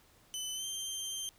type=tone with pitch glide; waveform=20% pulse; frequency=3023 to 3146 Hz; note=F#7 to G7; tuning=+36 to +6 cents; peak=-31 dBFS; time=0.34-1.29 s; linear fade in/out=0 ms; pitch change=+70 cents; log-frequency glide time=0.54-0.66 s; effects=pink hiss -64 dBFS RMS until 1.38 s